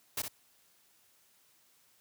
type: noise with echo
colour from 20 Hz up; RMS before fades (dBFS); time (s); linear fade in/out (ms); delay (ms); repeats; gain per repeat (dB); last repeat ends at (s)
white; -34; 0.17-0.22; 5; 62; 1; -6; 0.282
effects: white hiss -67 dBFS RMS until 2 s + high-pass 60 Hz 12 dB/octave